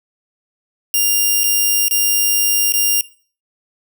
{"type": "tone with dropouts", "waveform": "5% pulse", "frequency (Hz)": 2800, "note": "F7", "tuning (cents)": 4, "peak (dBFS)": -4, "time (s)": [0.94, 3.01], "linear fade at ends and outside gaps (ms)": 1, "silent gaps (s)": [[1.435, 1.44], [1.883, 1.91], [2.722, 2.738]], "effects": ["noise-tail reverb RT60 0.4 s tail -17 dB re dry"]}